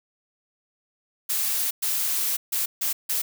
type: noise bursts at uneven times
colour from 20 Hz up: blue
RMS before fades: -25 dBFS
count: 5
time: 1.29-1.71 / 1.82-2.37 / 2.52-2.66 / 2.81-2.93 / 3.09-3.22 s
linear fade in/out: 10 ms
effects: none